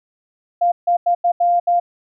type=tone bursts at uneven times; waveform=sine; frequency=698.5 Hz; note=F5; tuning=in tune; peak=-12 dBFS; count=6; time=0.61-0.72 / 0.87-0.97 / 1.06-1.15 / 1.24-1.32 / 1.4-1.6 / 1.67-1.8 s; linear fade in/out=10 ms; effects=none